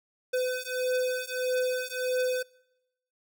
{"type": "beating tone pair", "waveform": "square", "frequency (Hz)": [505, 506.6], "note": ["B4", "B4"], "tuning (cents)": [39, 44], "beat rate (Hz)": 1.6, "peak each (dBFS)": -31, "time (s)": [0.33, 2.43], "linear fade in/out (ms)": 10, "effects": ["noise-tail reverb RT60 0.9 s tail -25 dB re dry"]}